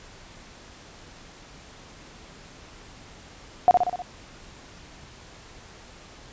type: tone with echo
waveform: sine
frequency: 720 Hz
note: F#5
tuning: 47 cents flat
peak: -10 dBFS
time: 3.68-3.71 s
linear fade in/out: 0 ms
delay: 62 ms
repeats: 5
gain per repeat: -4 dB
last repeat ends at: 4.02 s
effects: pink hiss -47 dBFS RMS until 6.32 s + resampled to 16000 Hz